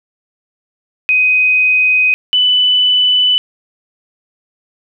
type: tone pair in turn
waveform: sine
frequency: 2508 / 2991 Hz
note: D#7 / F#7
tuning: +13 / +18 cents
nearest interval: minor third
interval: 305 cents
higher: second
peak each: -8 dBFS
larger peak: neither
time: 1.09-2.14 / 2.33-3.38 s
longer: neither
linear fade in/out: 0 ms
effects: none